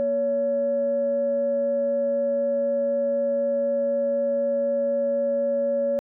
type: tone pair together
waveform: sine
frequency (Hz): 236.3 / 562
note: A#3 / C#5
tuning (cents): +24 / +24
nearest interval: octave + minor third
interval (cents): 1500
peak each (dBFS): -31 / -20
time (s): 0-5.99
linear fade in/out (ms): 0
effects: tanh soft clip ceiling -14 dBFS